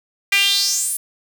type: tone with high-pass filter sweep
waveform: sawtooth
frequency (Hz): 397.5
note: G4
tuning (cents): +24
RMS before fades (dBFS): -18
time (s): 0.32-0.97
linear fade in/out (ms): 5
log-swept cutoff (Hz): 2200 to 11000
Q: 4.9
effects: none